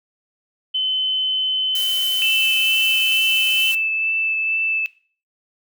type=tone; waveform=sine; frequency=3048 Hz; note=G7; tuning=49 cents flat; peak=-18 dBFS; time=0.74-3.72 s; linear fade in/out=10 ms
type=noise; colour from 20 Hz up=blue; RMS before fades=-29 dBFS; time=1.75-3.75 s; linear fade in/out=2 ms
type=tone with vibrato; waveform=sine; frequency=2637 Hz; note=E7; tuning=in tune; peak=-18 dBFS; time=2.22-4.86 s; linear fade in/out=0 ms; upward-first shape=triangle; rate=2.2 Hz; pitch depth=10 cents each way
effects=noise-tail reverb RT60 0.4 s tail -18 dB re dry